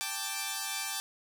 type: chord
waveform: 5% pulse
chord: G suspended second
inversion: none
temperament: equal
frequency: 784 / 880 / 1174.7 Hz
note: G5 / A5 / D6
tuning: 0 / 0 / 0 cents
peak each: -26 dBFS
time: 0.01-1 s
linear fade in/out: 0 ms
effects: none